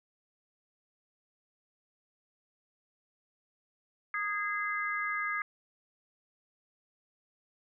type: harmonic tone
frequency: 412.4 Hz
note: G#4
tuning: 12 cents flat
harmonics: 3 / 4 / 5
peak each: -35 / -35 / -35 dBFS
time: 4.14-5.42 s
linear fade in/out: 2 ms
effects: none